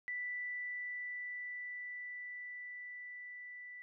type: tone with level ramp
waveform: sine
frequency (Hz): 1975.5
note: B6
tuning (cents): 0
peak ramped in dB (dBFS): -37 to -47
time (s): 0.08-3.82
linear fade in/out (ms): 0
effects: none